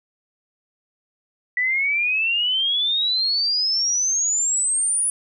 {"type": "exponential sweep", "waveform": "sine", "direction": "up", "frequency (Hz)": [1956, 9930], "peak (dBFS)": -18, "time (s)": [1.57, 5.1], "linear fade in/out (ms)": 2, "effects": []}